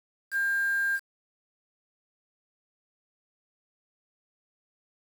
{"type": "tone with quantisation", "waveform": "sine", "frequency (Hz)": 1600, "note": "G6", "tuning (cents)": 35, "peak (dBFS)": -24, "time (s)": [0.31, 1], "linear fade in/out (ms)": 50, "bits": 7, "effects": []}